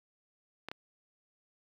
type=clicks; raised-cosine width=0.3 ms; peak=-23 dBFS; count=2; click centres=0.686 / 0.715 s; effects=high-pass 150 Hz 12 dB/octave + 9-bit

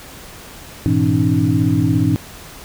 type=tone cluster; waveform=sine; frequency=103.1 / 120.3 / 163.9 / 270.4 / 304.8 Hz; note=G#2 / B2 / E3 / C#4 / D#4; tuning=-12 / -45 / -10 / -43 / -36 cents; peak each=-19 dBFS; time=0.86-2.16 s; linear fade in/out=0 ms; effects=pink hiss -37 dBFS RMS until 2.64 s

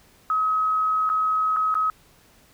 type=tone with dropouts; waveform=sine; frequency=1274 Hz; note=D#6; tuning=41 cents sharp; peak=-19 dBFS; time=0.3-1.9 s; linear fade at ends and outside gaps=1 ms; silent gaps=1.092-1.099 / 1.563-1.568 / 1.742-1.752 s; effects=pink hiss -56 dBFS RMS until 2.53 s

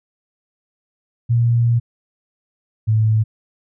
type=tone pair in turn; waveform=sine; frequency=118 / 109.53 Hz; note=A#2 / A2; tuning=+22 / -7 cents; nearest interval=minor second; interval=129 cents; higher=first; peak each=-12 dBFS; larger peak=neither; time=1.29-1.8 / 2.87-3.24 s; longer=first; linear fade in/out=20 ms; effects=none

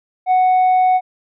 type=tone with tanh clipping; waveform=sine; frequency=740 Hz; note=F#5; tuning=in tune; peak=-11 dBFS; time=0.26-1.01 s; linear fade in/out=50 ms; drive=2 dB; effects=none

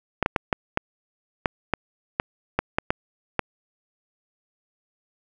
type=clicks; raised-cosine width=0.5 ms; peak=-5 dBFS; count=12; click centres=0.227 / 0.261 / 0.362 / 0.528 / 0.774 / 1.458 / 1.737 / 2.199 / 2.59 / 2.785 / 2.905 / 3.393 s; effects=none

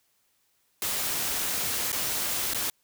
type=noise with dropouts; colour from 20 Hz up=white; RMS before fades=-29 dBFS; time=0.82-2.7 s; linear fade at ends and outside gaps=1 ms; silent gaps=1.919-1.928 / 2.536-2.546 s; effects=white hiss -70 dBFS RMS until 2.83 s

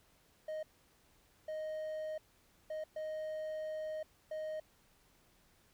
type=tone bursts at uneven times; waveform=triangle; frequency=622.3 Hz; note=D#5; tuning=in tune; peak=-36 dBFS; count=5; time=0.48-0.63 / 1.48-2.18 / 2.7-2.84 / 2.96-4.03 / 4.31-4.6 s; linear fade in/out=5 ms; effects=pink hiss -69 dBFS RMS until 5.73 s

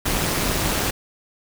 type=noise with amplitude modulation; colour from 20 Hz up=pink; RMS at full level=-19 dBFS; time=0.05-0.91 s; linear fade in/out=10 ms; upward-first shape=sine; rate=212 Hz; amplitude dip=75%; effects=none

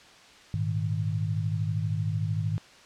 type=chord; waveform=sine; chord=Ab suspended second; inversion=none; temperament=just; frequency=103.83 / 116.8 / 155.74 Hz; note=Ab2 / Bb2 / Eb3; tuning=0 / +4 / +2 cents; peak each=-28 / -34 / -30 dBFS; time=0.54-2.58 s; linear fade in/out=0 ms; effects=white hiss -52 dBFS RMS until 2.85 s + low-pass 5000 Hz 12 dB/octave

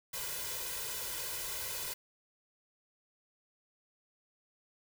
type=noise with comb filter; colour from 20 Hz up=white; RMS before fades=-39 dBFS; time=0.13-1.94 s; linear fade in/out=10 ms; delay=2 ms; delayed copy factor=+0.85; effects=none

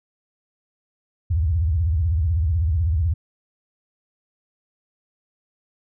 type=tone with vibrato; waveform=sine; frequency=80.8 Hz; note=E2; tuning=34 cents flat; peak=-17 dBFS; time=1.3-3.14 s; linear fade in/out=10 ms; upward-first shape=sine; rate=16 Hz; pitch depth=260 cents each way; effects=none

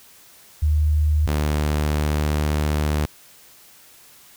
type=tone pair in turn; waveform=sine / sawtooth; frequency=76.1 / 74.97 Hz; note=D#2 / D2; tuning=-38 / +36 cents; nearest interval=unison; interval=26 cents; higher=first; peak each=-15 dBFS; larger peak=neither; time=0.62-1.27 / 1.27-3.06 s; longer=second; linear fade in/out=10 ms; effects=white hiss -49 dBFS RMS until 4.36 s

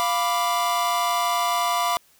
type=chord; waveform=45% pulse; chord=B diminished; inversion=second; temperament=equal; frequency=698.5 / 987.8 / 1174.7 Hz; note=F5 / B5 / D6; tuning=0 / 0 / 0 cents; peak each=-25 dBFS; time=0-1.97 s; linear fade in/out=0 ms; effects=white hiss -58 dBFS RMS until 2.19 s

